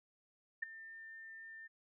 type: tone with ADSR envelope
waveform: sine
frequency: 1799 Hz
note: A6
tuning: 38 cents sharp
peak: -32 dBFS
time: 0.62-1.68 s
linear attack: 10 ms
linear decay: 9 ms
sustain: -17 dB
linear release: 19 ms
effects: none